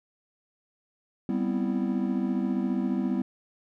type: chord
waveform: triangle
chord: C major seventh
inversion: second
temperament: equal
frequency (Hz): 196 / 246.9 / 261.6 / 329.6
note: G3 / B3 / C4 / E4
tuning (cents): 0 / 0 / 0 / 0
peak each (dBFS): -27 / -27 / -31 / -31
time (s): 1.29-3.22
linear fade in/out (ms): 2
effects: none